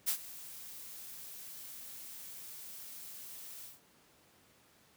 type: noise with ADSR envelope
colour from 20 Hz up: blue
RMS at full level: -30 dBFS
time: 0.06-3.8 s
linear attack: 27 ms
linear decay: 84 ms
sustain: -18 dB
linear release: 160 ms
effects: pink hiss -65 dBFS RMS until 4.96 s + high-pass 100 Hz 12 dB/octave